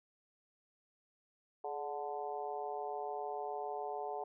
harmonic tone with a mistuned harmonic, 146.83 Hz, D3, in tune, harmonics 3 / 4 / 5 / 6 / 7, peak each -43 / -47 / -41 / -45 / -53 dBFS, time 1.64-4.24 s, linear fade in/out 5 ms, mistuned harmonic 3, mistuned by -64 cents, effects none

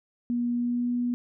sine tone with pitch glide, 240.4 to 243.3 Hz, B3 to B3, -46 to -26 cents, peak -24 dBFS, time 0.3-1.14 s, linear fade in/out 0 ms, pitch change +20 cents, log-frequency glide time 0.53-0.91 s, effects none

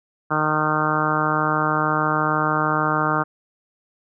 harmonic tone, 153.7 Hz, D#3, 21 cents flat, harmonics 1 / 2 / 3 / 4 / 5 / 6 / 7 / 8 / 9 / 10, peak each -27 / -27 / -30 / -29 / -28 / -28 / -27 / -24 / -25 / -30 dBFS, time 0.3-3.24 s, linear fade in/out 20 ms, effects none

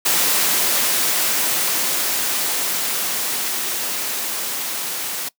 white noise with level ramp, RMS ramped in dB -17 to -26 dBFS, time 0.05-5.29 s, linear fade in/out 10 ms, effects noise-tail reverb RT60 0.1 s tail -21 dB re dry + high-pass 200 Hz 12 dB/octave

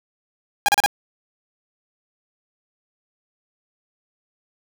sawtooth tone bursts, 815 Hz, G#5, 33 cents flat, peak -9 dBFS, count 4, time 0.66-0.861 s, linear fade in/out 0 ms, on 24 ms, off 35 ms, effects none

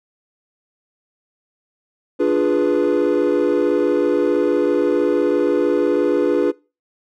triangle chord, D diminished seventh, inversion none, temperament equal, 293.7 / 349.2 / 415.3 / 493.9 Hz, D4 / F4 / Ab4 / Cb5, 0 / 0 / 0 / 0 cents, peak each -17 dBFS, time 2.19-6.52 s, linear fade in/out 20 ms, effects noise-tail reverb RT60 0.3 s tail -23 dB re dry + tanh soft clip ceiling -7 dBFS

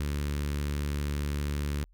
sawtooth tone with notch filter, 72.5 Hz, D2, 22 cents flat, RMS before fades -31 dBFS, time 0-1.84 s, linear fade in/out 0 ms, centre 720 Hz, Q 0.88, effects added 41 Hz sine -56 dBFS peak until 1.93 s

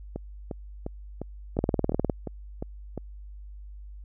two click trains, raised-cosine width 2 ms, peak -19 / -10 dBFS, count 9 / 11, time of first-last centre 0.16-2.977 / 1.59-2.098 s, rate 2.84 / 19.7 Hz, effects added 50 Hz sine -40 dBFS peak until 4.04 s

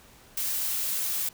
blue noise, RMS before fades -29 dBFS, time 0.37-1.29 s, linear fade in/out 5 ms, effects pink hiss -54 dBFS RMS until 1.33 s

